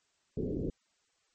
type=low-pass noise; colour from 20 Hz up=white; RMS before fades=-34 dBFS; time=0.37-0.7 s; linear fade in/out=2 ms; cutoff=450 Hz; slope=48 dB/octave; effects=white hiss -74 dBFS RMS until 1.34 s + MP3 32 kbps